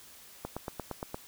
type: click train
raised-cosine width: 1 ms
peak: -21 dBFS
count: 7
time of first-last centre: 0.45-1.144 s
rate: 8.64 Hz
effects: white hiss -53 dBFS RMS until 1.27 s